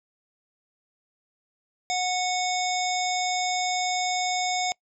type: harmonic tone with a mistuned harmonic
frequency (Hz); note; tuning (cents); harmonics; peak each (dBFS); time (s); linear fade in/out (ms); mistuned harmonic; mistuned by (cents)
730; F#5; -24; 1 / 3 / 5 / 7 / 9 / 10; -26 / -31 / -33 / -34 / -36 / -36; 1.9-4.72; 0; 3; +15
effects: noise-tail reverb RT60 0.1 s tail -24 dB re dry